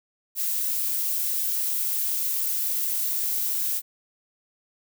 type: noise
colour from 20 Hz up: violet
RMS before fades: -26 dBFS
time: 0.35-3.82 s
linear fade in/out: 50 ms
effects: none